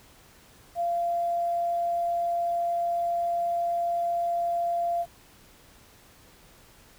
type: tone with quantisation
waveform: sine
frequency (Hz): 689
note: F5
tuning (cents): -24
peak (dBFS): -24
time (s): 0.75-5.06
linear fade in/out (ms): 50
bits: 9
effects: pink hiss -55 dBFS RMS until 6.98 s